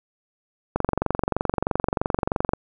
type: click train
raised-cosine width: 1 ms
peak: -7 dBFS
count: 42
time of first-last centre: 0.76-2.535 s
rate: 23.1 Hz
effects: none